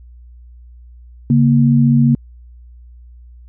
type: tone pair together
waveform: sine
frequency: 139.38 / 234.4 Hz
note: C#3 / A#3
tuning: +10 / +10 cents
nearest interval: major sixth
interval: 900 cents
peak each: -11 dBFS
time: 1.3-2.15 s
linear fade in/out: 2 ms
effects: added 60 Hz sine -37 dBFS peak until 3.48 s